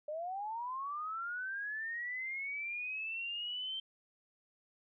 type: linear sweep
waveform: sine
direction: up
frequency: 587.3 to 3136 Hz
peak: -37 dBFS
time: 0.08-3.8 s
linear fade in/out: 5 ms
effects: none